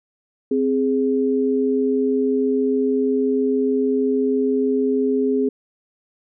sine tone pair together, 261.6 / 415.3 Hz, C4 / G#4, 0 / 0 cents, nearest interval minor sixth, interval 800 cents, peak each -19 dBFS, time 0.51-5.49 s, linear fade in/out 5 ms, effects none

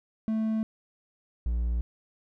triangle tone pair in turn, 220 / 58.61 Hz, A3 / A#1, 0 / +10 cents, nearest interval octave + major seventh, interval 2290 cents, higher first, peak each -23 dBFS, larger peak neither, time 0.28-0.63 / 1.46-1.81 s, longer neither, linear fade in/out 0 ms, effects none

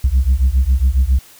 sine beating tone pair, 61.74 / 69.04 Hz, B1 / C#2, 0 / -6 cents, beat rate 7.3 Hz, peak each -12 dBFS, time 0.04-1.19 s, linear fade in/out 5 ms, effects tanh soft clip ceiling -7 dBFS + white hiss -44 dBFS RMS until 1.39 s

